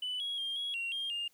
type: tone with pitch steps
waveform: sine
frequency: 2991 / 3316 / 3207 / 3323 / 2748 / 3214 / 2816 Hz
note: F#7 / G#7 / G7 / G#7 / F7 / G7 / F7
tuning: +18 / -3 / +39 / 0 / -29 / +43 / +14 cents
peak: -32 dBFS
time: 0.02-1.28 s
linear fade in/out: 5 ms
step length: 180 ms
effects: tanh soft clip ceiling -31 dBFS + white hiss -69 dBFS RMS until 1.33 s